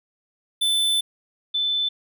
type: tone pair in turn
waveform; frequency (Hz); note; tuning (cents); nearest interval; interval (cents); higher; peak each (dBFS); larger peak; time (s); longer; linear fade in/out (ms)
square / sine; 3520 / 3520; A7 / A7; 0 / 0; unison; 0; neither; -19 / -20; first; 0.61-1.01 / 1.54-1.89; first; 10
effects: none